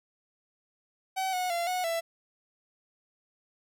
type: tone with pitch steps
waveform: 45% pulse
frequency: 760 / 731 / 686 / 732 / 666 Hz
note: F#5 / F#5 / F5 / F#5 / E5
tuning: +46 / -21 / -31 / -19 / +18 cents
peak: -28 dBFS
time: 1.16-2.01 s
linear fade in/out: 20 ms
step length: 170 ms
effects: none